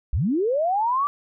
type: linear sweep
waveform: sine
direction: up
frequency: 44.78 to 1174.7 Hz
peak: -19 dBFS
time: 0.13-1.07 s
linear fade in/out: 0 ms
effects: none